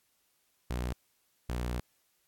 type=tone pair in turn; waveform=sawtooth; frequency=61 / 60.61 Hz; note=B1 / B1; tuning=-21 / -32 cents; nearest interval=unison; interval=11 cents; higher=first; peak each=-28 dBFS; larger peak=neither; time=0.7-0.93 / 1.49-1.8 s; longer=second; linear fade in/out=5 ms; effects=white hiss -73 dBFS RMS until 2.27 s + AAC 64 kbps